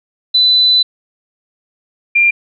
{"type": "tone pair in turn", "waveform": "sine", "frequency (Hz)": [4000, 2389], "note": ["B7", "D7"], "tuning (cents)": [21, 29], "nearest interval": "major sixth", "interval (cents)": 892, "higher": "first", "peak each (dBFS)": -7, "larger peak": "neither", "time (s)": [[0.34, 0.83], [2.15, 2.31]], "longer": "first", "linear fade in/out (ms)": 10, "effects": []}